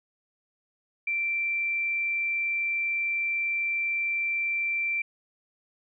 sine tone, 2349 Hz, D7, in tune, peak -25 dBFS, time 1.07-5.02 s, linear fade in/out 5 ms, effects none

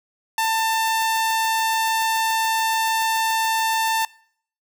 sawtooth tone, 893 Hz, A5, 25 cents sharp, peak -15 dBFS, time 0.38-4.05 s, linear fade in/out 2 ms, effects noise-tail reverb RT60 0.6 s tail -23 dB re dry

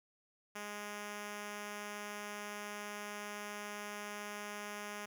5% pulse tone, 207.1 Hz, G#3, 5 cents flat, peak -31 dBFS, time 0.55-5.06 s, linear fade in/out 10 ms, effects none

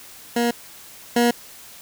20% pulse tone pair in turn, 237.1 / 238.6 Hz, A#3 / A#3, +30 / +41 cents, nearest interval unison, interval 11 cents, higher second, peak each -13 / -10 dBFS, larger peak second, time 0.36-0.51 / 1.16-1.31 s, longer neither, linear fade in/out 5 ms, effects white hiss -43 dBFS RMS until 1.81 s

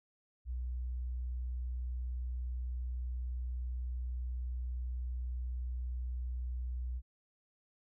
sine tone, 61.74 Hz, B1, in tune, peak -35 dBFS, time 0.45-7.02 s, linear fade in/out 50 ms, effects none

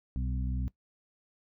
harmonic tone with a mistuned harmonic, 64 Hz, C2, 38 cents flat, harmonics 1 / 2 / 3 / 4, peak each -31 / -37 / -41 / -43 dBFS, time 0.16-0.68 s, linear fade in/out 0 ms, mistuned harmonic 2, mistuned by -45 cents, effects noise-tail reverb RT60 0.1 s tail -18 dB re dry

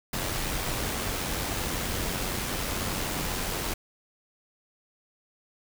pink noise with amplitude modulation, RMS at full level -29 dBFS, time 0.13-3.74 s, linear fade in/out 5 ms, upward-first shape sine, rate 92.3 Hz, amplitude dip 35%, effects none

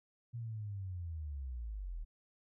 sine linear sweep, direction down, 120 to 37.08 Hz, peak -39 dBFS, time 0.33-2.05 s, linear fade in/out 20 ms, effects none

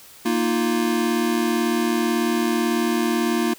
square chord, Bb suspended fourth, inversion none, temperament equal, 233.1 / 311.1 / 349.2 Hz, Bb3 / Eb4 / F4, 0 / 0 / 0 cents, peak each -23 / -26 / -24 dBFS, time 0.25-3.54 s, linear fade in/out 10 ms, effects white hiss -46 dBFS RMS until 3.58 s

